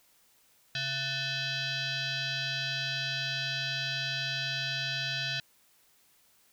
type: tone with frequency modulation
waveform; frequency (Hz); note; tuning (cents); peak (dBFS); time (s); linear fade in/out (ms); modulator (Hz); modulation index
sine; 680; F5; -46; -30; 0.75-5.4; 2; 816; 5.1
effects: white hiss -65 dBFS RMS until 6.52 s